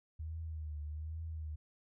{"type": "tone with vibrato", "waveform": "sine", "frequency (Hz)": 77.78, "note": "D#2", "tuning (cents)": 0, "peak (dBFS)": -39, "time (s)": [0.19, 1.56], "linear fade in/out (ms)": 10, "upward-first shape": "triangle", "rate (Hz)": 1.2, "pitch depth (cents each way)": 86, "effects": []}